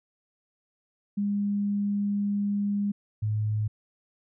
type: tone pair in turn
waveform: sine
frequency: 203.1 / 106.97 Hz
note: G#3 / A2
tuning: -38 / -48 cents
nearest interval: major seventh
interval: 1110 cents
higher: first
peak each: -24 dBFS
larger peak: neither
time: 1.17-2.92 / 3.22-3.68 s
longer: first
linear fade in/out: 10 ms
effects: none